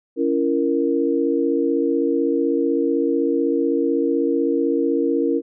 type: chord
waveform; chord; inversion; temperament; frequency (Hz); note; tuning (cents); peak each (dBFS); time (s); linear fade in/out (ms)
sine; A# diminished; first; just; 279.7 / 335.6 / 466.2; C#4 / E4 / A#4; +16 / +31 / 0; -21; 0.16-5.42; 50
effects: none